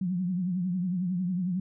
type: tone with vibrato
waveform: sine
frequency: 181 Hz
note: F#3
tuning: 38 cents flat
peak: -26 dBFS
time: 0.01-1.6 s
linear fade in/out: 5 ms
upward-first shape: triangle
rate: 11 Hz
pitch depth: 110 cents each way
effects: none

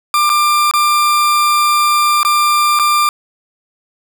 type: tone with dropouts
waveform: 40% pulse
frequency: 1191 Hz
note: D6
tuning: 24 cents sharp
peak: -9 dBFS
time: 0.14-3.09 s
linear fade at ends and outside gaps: 1 ms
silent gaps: 0.294-0.299 / 0.712-0.737 / 2.231-2.249 / 2.79-2.796 s
effects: none

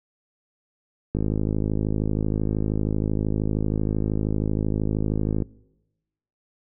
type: click train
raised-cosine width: 3 ms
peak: -11 dBFS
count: 227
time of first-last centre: 1.15-5.422 s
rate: 52.9 Hz
effects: noise-tail reverb RT60 1.0 s tail -23 dB re dry

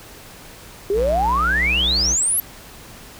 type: exponential sweep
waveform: sine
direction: up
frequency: 383.2 to 11900 Hz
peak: -16 dBFS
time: 0.9-2.4 s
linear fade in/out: 2 ms
type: tone with pitch glide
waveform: square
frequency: 60.4 to 62.86 Hz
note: B1 to B1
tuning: -38 to +31 cents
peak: -24 dBFS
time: 0.93-2.17 s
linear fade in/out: 50 ms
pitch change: +69 cents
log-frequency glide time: 1.49-1.69 s
effects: pink hiss -41 dBFS RMS until 3.19 s

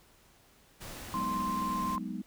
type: noise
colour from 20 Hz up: pink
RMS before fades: -44 dBFS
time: 0.8-1.97 s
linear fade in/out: 20 ms
type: chord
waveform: sine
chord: G# minor seventh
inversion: third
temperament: equal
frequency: 185 / 207.7 / 246.9 / 311.1 Hz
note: F#3 / G#3 / B3 / D#4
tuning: 0 / 0 / 0 / 0 cents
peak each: -40 / -39 / -40 / -43 dBFS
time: 1.14-2.22 s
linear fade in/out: 5 ms
type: tone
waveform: sine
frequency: 1046.5 Hz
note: C6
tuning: in tune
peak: -31 dBFS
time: 1.14-1.98 s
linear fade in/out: 0 ms
effects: pink hiss -62 dBFS RMS until 2.26 s

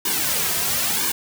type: noise with flanger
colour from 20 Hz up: white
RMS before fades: -22 dBFS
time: 0.05-1.12 s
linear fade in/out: 5 ms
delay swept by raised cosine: 1.5 to 3.6 ms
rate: 1 Hz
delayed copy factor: -1
effects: none

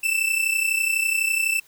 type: tone pair together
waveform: 45% pulse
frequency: 2637 / 2669 Hz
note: E7 / E7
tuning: 0 / +21 cents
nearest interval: unison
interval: 21 cents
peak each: -23 dBFS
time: 0.03-1.6 s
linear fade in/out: 10 ms
effects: white hiss -55 dBFS RMS until 1.67 s

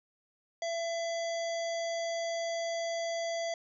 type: harmonic tone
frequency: 671 Hz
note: E5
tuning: 31 cents sharp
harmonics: 1 / 3 / 5 / 7 / 9 / 10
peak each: -32 / -42 / -46 / -46 / -47 / -51 dBFS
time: 0.62-3.54 s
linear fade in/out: 2 ms
effects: none

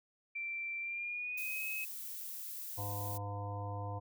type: tone with pitch glide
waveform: sine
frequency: 2349 to 2562 Hz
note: D7 to E7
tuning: 0 to -50 cents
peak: -37 dBFS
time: 0.35-1.85 s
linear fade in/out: 10 ms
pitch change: +150 cents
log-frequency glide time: 0.8-1.66 s
type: noise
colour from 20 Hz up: violet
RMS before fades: -44 dBFS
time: 1.37-3.18 s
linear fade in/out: 10 ms
type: harmonic tone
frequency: 101.4 Hz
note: G#2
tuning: 41 cents flat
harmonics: 1 / 3 / 5 / 7 / 9 / 10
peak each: -39 / -52 / -48 / -47 / -48 / -49 dBFS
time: 2.77-4 s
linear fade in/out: 20 ms
effects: none

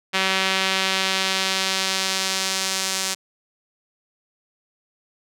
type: tone with band-pass filter sweep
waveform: sawtooth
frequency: 190.5 Hz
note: G3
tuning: 49 cents flat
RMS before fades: -23 dBFS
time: 0.13-3.15 s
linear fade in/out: 20 ms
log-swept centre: 2800 to 6500 Hz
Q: 1.1
effects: none

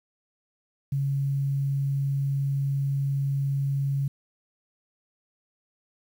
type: tone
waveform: sine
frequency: 138.59 Hz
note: C#3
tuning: in tune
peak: -23 dBFS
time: 0.92-4.08 s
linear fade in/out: 5 ms
effects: 9-bit

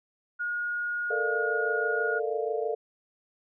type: tone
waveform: sine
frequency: 1437 Hz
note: F6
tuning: 49 cents sharp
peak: -28 dBFS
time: 0.39-2.2 s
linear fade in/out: 20 ms
type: chord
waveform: sine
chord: Bb major seventh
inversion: third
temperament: equal with one note detuned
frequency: 440 / 466.2 / 601.4 / 698.5 Hz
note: A4 / Bb4 / D5 / F5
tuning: 0 / 0 / +41 / 0 cents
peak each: -30 / -32 / -35 / -35 dBFS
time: 1.1-2.75 s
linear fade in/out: 10 ms
effects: none

